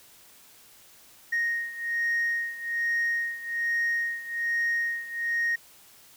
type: beating tone pair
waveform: sine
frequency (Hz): 1864.7 / 1865.9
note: A#6 / A#6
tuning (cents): 0 / +1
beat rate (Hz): 1.2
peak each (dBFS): -26 / -29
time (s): 1.32-5.56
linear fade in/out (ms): 10
effects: tanh soft clip ceiling -21 dBFS + white hiss -54 dBFS RMS until 6.16 s